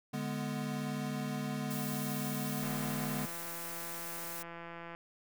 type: chord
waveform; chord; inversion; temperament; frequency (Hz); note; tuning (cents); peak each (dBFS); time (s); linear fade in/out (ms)
square; G# diminished; second; equal; 146.83 / 207.7 / 246.9; D3 / G#3 / B3; 0 / 0 / 0; -40; 0.13-3.26; 10
type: noise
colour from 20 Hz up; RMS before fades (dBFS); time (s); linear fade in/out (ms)
blue; -43; 1.7-4.43; 10
type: click train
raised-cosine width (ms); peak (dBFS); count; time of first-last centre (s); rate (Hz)
0.5; -31; 393; 2.63-4.95; 169
effects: none